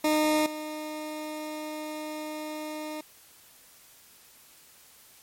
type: tone with level steps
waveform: 20% pulse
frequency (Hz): 306.5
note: D#4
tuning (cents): -26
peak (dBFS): -17 / -29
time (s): 0.04-3.01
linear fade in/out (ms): 5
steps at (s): 0.46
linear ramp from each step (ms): 2
effects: white hiss -55 dBFS RMS until 5.22 s + MP3 64 kbps